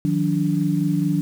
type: tone cluster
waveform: sine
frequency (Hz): 156.5 / 181.1 / 290.2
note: D#3 / F#3 / D4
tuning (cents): +10 / -37 / -21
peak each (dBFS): -22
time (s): 0.05-1.21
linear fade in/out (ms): 0
effects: 7-bit